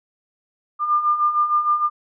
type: beating tone pair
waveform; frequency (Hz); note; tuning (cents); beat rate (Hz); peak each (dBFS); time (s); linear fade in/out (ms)
sine; 1197 / 1203.5; D6 / D6; +33 / +42; 6.5; -23 / -17; 0.79-1.9; 50
effects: none